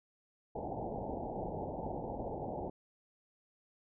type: low-pass noise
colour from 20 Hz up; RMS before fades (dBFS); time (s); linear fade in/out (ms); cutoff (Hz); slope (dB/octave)
white; -40; 0.55-2.7; 5; 870; 96
effects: none